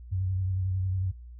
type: tone with vibrato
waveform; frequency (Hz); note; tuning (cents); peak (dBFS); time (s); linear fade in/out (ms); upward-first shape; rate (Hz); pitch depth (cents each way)
sine; 93.8; F#2; +24; -26; 0.11-1.12; 20; sine; 11; 37
effects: noise-tail reverb RT60 0.2 s tail -17 dB re dry + added 60 Hz sine -42 dBFS peak until 1.39 s